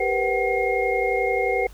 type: tone cluster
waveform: sine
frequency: 393.6 / 473.7 / 505 / 755 / 2139 Hz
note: G4 / A#4 / B4 / F#5 / C7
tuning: +7 / +28 / +39 / +35 / +38 cents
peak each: -26 dBFS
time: 0-1.67 s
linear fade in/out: 5 ms
effects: added 50 Hz sine -41 dBFS peak until 1.73 s + pink hiss -52 dBFS RMS until 1.73 s